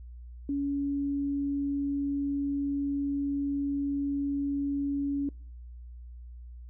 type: tone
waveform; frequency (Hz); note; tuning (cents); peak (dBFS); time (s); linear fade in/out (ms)
sine; 281.6; C#4; +27; -27; 0.49-5.29; 2
effects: noise-tail reverb RT60 0.5 s tail -26 dB re dry + added 60 Hz sine -42 dBFS peak until 6.69 s